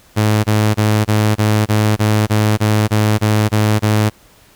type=tone bursts; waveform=sawtooth; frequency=106.8 Hz; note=G#2; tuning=49 cents sharp; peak=-7 dBFS; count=13; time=0.16-4.1 s; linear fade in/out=20 ms; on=280 ms; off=25 ms; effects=pink hiss -48 dBFS RMS until 4.55 s